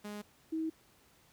sawtooth / sine tone pair in turn, 207.7 / 320.1 Hz, G#3 / D#4, 0 / +49 cents, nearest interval perfect fifth, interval 749 cents, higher second, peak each -37 / -32 dBFS, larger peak second, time 0.04-0.22 / 0.52-0.7 s, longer neither, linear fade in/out 10 ms, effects pink hiss -65 dBFS RMS until 1.32 s + high-pass 60 Hz 12 dB/octave

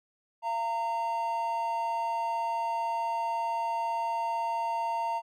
triangle tone pair together, 683.5 / 919 Hz, F5 / A#5, -37 / -25 cents, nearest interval perfect fourth, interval 512 cents, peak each -33 / -27 dBFS, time 0.42-5.22 s, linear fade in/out 50 ms, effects none

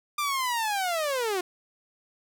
sawtooth linear sweep, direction down, 1200 to 349.2 Hz, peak -22 dBFS, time 0.18-1.41 s, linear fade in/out 5 ms, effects none

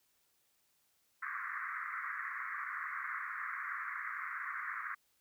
pink band-pass noise, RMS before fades -41 dBFS, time 1.22-4.95 s, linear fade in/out 10 ms, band 1100 to 2100 Hz, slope 96 dB/octave, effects white hiss -75 dBFS RMS until 5.2 s

